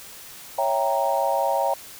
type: chord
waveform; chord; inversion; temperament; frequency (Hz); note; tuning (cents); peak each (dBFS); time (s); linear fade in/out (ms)
sine; C# diminished seventh; none; equal; 554.4 / 659.3 / 784 / 932.3; C#5 / E5 / G5 / Bb5; 0 / 0 / 0 / 0; -25 / -26 / -25 / -25; 0.58-1.74; 5
effects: white hiss -42 dBFS RMS until 1.99 s